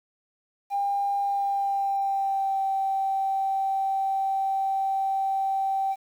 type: tone with pitch glide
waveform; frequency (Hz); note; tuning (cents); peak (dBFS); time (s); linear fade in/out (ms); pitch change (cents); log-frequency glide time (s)
triangle; 801 to 776.8; G5 to G5; +37 to -16; -19; 0.7-5.96; 50; -53; 1.2-2.63
effects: tanh soft clip ceiling -21 dBFS + 9-bit